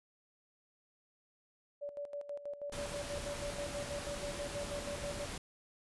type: tone with tremolo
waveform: sine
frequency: 576 Hz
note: D5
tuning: 34 cents flat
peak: -38 dBFS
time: 1.81-5.26 s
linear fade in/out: 20 ms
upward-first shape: square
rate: 6.2 Hz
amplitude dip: 70%
type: noise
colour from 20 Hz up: pink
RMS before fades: -43 dBFS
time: 2.72-5.38 s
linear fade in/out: 5 ms
effects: resampled to 24000 Hz